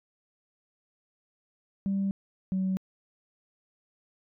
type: tone pair in turn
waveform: sine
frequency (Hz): 196 / 188.76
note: G3 / F#3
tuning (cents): 0 / +35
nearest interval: minor second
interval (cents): 65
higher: first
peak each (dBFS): -24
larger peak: neither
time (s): 1.86-2.11 / 2.52-2.77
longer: neither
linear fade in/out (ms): 0
effects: tanh soft clip ceiling -22 dBFS